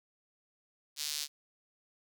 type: tone with high-pass filter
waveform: sawtooth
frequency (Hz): 148.8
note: D3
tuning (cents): +23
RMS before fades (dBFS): -37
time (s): 0.96-1.28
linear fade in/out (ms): 50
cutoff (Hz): 4500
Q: 1.7
effects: none